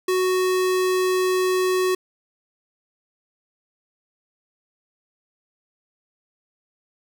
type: tone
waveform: square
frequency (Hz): 370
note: F#4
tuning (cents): 0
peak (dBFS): -19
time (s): 0.08-1.95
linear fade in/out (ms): 5
effects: none